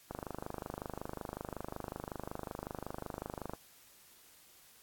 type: click train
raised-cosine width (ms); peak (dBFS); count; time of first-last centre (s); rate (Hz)
1; -25; 88; 0.11-3.535; 25.4
effects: white hiss -61 dBFS RMS until 4.82 s + AAC 64 kbps